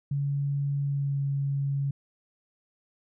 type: tone with pitch glide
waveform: sine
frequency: 141.2 to 139.42 Hz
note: C#3 to C#3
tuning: +32 to +10 cents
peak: -25 dBFS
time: 0.11-1.91 s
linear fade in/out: 5 ms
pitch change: -22 cents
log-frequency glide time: 0.82-1.21 s
effects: none